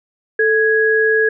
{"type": "tone pair together", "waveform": "sine", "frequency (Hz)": [440, 1662.6], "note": ["A4", "G#6"], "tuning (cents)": [0, 1], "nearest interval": "octave + major seventh", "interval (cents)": 2301, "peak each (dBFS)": -14, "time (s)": [0.39, 1.29], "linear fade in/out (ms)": 5, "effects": []}